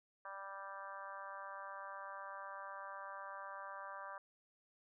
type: harmonic tone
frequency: 196 Hz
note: G3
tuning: in tune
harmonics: 3 / 4 / 5 / 6 / 7 / 8 / 9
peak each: -54 / -56 / -52 / -50 / -59 / -53 / -63 dBFS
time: 0.25-4.18 s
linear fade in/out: 2 ms
effects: none